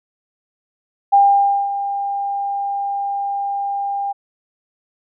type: tone with ADSR envelope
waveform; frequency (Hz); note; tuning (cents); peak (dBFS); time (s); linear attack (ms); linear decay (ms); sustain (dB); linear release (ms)
sine; 800; G5; +35; -7; 1.12-4.13; 17; 550; -12; 17
effects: none